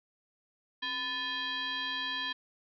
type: tone with frequency modulation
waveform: sine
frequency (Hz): 2489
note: D#7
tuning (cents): 0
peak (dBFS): -32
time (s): 0.82-2.33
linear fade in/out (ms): 10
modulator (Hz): 740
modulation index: 2
effects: none